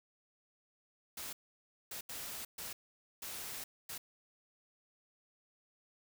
white noise bursts at uneven times, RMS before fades -44 dBFS, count 6, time 1.17-1.33 / 1.91-2.01 / 2.09-2.45 / 2.58-2.73 / 3.22-3.64 / 3.89-3.98 s, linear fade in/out 5 ms, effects none

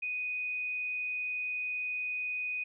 sine tone with frequency modulation, 2489 Hz, D#7, in tune, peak -32 dBFS, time 0.02-2.64 s, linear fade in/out 10 ms, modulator 50.5 Hz, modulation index 0.23, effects none

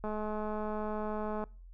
click train, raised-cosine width 1 ms, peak -24 dBFS, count 299, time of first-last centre 0.04-1.439 s, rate 213 Hz, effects noise-tail reverb RT60 0.4 s tail -25 dB re dry + added 43 Hz sine -48 dBFS peak until 1.73 s

